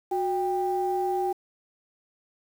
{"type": "tone pair together", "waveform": "sine", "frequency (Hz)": [365.9, 793], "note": ["F#4", "G5"], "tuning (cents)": [-19, 20], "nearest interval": "octave + minor second", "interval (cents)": 1339, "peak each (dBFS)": -26, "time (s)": [0.11, 1.33], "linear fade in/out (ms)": 10, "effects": ["tanh soft clip ceiling -16 dBFS", "8-bit"]}